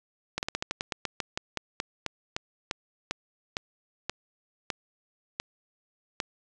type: slowing click train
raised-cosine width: 0.2 ms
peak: -12 dBFS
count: 22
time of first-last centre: 0.38-6.202 s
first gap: 49 ms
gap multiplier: 1.15
effects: resampled to 24000 Hz + 8-bit